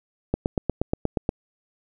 click train, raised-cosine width 2 ms, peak -8 dBFS, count 9, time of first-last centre 0.34-1.291 s, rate 8.41 Hz, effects none

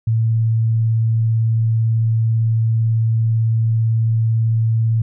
sine tone with vibrato, 112.8 Hz, A2, 44 cents sharp, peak -13 dBFS, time 0.07-5.02 s, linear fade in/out 5 ms, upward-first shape square, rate 18 Hz, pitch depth 8 cents each way, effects none

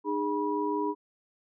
sine tone cluster, 304.7 / 410.3 / 973 Hz, D#4 / G#4 / B5, -36 / -21 / -26 cents, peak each -31 dBFS, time 0.04-0.95 s, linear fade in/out 50 ms, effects none

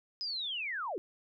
sine linear sweep, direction down, 5080 to 311.1 Hz, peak -34 dBFS, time 0.21-0.98 s, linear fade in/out 0 ms, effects none

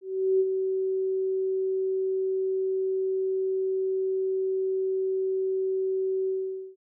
sine tone with ADSR envelope, 379.9 Hz, F#4, 46 cents sharp, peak -18 dBFS, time 0.01-6.76 s, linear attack 390 ms, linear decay 44 ms, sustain -6 dB, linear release 480 ms, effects none

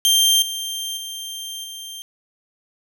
sawtooth tone with level steps, 3165 Hz, G7, 16 cents sharp, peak -10 / -22 / -26 / -29 dBFS, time 0.05-2.02 s, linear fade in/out 0 ms, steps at 0.42 / 0.97 / 1.64 s, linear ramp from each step 2 ms, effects none

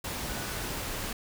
sine tone in noise, 1480 Hz, F#6, in tune, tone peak -46 dBFS, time 0.28-0.65 s, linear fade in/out 5 ms, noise pink, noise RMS -35 dBFS, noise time 0.04-1.13 s, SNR -14 dB, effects none

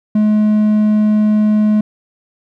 triangle tone, 212.5 Hz, G#3, 40 cents sharp, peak -7 dBFS, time 0.15-1.81 s, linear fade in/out 5 ms, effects none

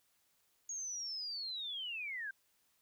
sine linear sweep, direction down, 6645 to 1544 Hz, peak -39 dBFS, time 0.69-2.31 s, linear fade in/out 5 ms, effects white hiss -75 dBFS RMS until 2.81 s

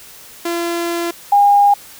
sawtooth / sine tone pair in turn, 341.2 / 811.5 Hz, F4 / G#5, -40 / -40 cents, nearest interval octave + minor third, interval 1500 cents, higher second, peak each -14 / -7 dBFS, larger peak second, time 0.45-1.11 / 1.32-1.74 s, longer first, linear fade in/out 5 ms, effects white hiss -39 dBFS RMS until 1.99 s

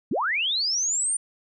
sine linear sweep, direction up, 150 to 9150 Hz, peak -22 dBFS, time 0.11-1.17 s, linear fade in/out 5 ms, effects none

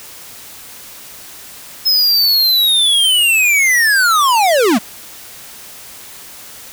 square linear sweep, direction down, 5180 to 190.3 Hz, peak -10 dBFS, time 1.85-4.79 s, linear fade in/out 20 ms, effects white hiss -35 dBFS RMS until 6.72 s

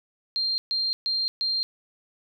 sine tone bursts, 4186 Hz, C8, in tune, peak -23 dBFS, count 4, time 0.36-1.63 s, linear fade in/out 0 ms, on 220 ms, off 130 ms, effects none

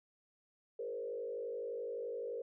sine tone with frequency modulation, 473.7 Hz, A#4, 28 cents sharp, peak -38 dBFS, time 0.79-2.42 s, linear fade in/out 5 ms, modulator 51.7 Hz, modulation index 1.1, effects none

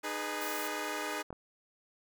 10% pulse chord, G# minor, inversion second, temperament equal with one note detuned, 305.8 / 415.3 / 493.9 Hz, D#4 / G#4 / B4, -30 / 0 / 0 cents, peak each -30 / -30 / -33 dBFS, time 0.03-1.23 s, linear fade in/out 20 ms
blue noise, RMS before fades -42 dBFS, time 0.41-0.68 s, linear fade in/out 5 ms
clicks, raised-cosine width 1 ms, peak -27 dBFS, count 2, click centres 1.305 / 1.328 s
effects none

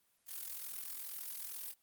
blue noise with amplitude modulation, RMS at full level -41 dBFS, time 0.26-1.75 s, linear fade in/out 50 ms, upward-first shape sine, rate 42.3 Hz, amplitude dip 75%, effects white hiss -75 dBFS RMS until 1.82 s + Opus 32 kbps

